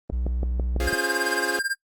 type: click train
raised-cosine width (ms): 2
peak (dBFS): -16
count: 6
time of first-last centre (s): 0.1-0.929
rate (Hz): 6.03
type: tone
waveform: triangle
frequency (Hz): 61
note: B1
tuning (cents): -21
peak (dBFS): -21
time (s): 0.12-0.89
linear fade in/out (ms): 10
type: chord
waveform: sawtooth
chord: Db major seventh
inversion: none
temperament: equal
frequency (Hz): 277.2 / 349.2 / 415.3 / 523.3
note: Db4 / F4 / Ab4 / C5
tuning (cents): 0 / 0 / 0 / 0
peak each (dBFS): -31 / -26 / -27 / -30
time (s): 0.8-1.59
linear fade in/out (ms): 0
type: tone with tremolo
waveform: square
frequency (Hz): 1600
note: G6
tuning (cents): +35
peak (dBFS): -22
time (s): 0.87-1.75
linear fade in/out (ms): 5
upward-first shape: sine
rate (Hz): 18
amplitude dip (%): 90
effects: noise-tail reverb RT60 0.1 s tail -23 dB re dry + Opus 24 kbps